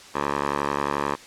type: tone with band-pass filter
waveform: 10% pulse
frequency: 71.3 Hz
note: C#2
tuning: 49 cents sharp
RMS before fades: -26 dBFS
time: 0.14-1.16 s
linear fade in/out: 20 ms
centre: 1000 Hz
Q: 1.4
effects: white hiss -45 dBFS RMS until 1.26 s + low-pass 7000 Hz 12 dB/octave